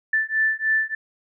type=beating tone pair; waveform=sine; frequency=1760 / 1763.3 Hz; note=A6 / A6; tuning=0 / +3 cents; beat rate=3.3 Hz; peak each=-22 dBFS; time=0.13-0.95 s; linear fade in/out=5 ms; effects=none